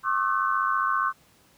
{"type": "tone cluster", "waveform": "sine", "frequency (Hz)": [1082, 1177, 1303, 1515], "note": ["C#6", "D6", "E6", "F#6"], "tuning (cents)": [-42, 3, -20, 40], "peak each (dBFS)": [-25, -28, -31, -28], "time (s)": [0.03, 1.13], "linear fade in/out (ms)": 50, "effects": ["pink hiss -59 dBFS RMS until 1.57 s", "high-pass 60 Hz 12 dB/octave"]}